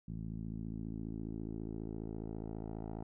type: tone with low-pass filter sweep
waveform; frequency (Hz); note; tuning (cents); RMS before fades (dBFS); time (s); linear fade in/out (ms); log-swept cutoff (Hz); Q
10% pulse; 54.7; A1; -9; -42; 0.08-3.03; 5; 180 to 680; 1.8
effects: none